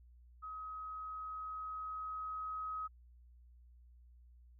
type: tone with level ramp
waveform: sine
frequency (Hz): 1269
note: D#6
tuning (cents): +34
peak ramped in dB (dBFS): -43 to -38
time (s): 0.42-2.88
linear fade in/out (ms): 20
effects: added 60 Hz sine -58 dBFS peak until 4.59 s